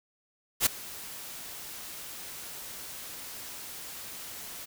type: noise with ADSR envelope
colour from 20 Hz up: white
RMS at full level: -21 dBFS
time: 0.6-4.66 s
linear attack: 62 ms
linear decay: 9 ms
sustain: -21 dB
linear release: 20 ms
effects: none